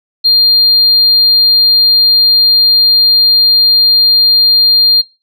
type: tone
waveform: sine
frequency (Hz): 4200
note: C8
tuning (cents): +6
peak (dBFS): -3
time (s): 0.24-5.02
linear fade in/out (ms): 20
effects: noise-tail reverb RT60 0.3 s tail -21 dB re dry + tanh soft clip ceiling -2 dBFS